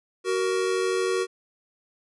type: tone pair together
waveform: square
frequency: 375.1 / 467.8 Hz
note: F#4 / A#4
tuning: +24 / +6 cents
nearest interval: major third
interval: 382 cents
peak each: -25 / -28 dBFS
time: 0.24-1.27 s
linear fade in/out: 50 ms
effects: resampled to 24000 Hz